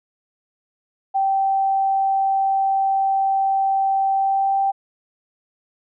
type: tone with pitch glide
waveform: sine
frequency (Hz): 778 to 783.4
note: G5 to G5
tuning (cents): -13 to -1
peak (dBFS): -16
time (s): 1.14-4.72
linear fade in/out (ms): 20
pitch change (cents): +12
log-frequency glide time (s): 4.12-4.6
effects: none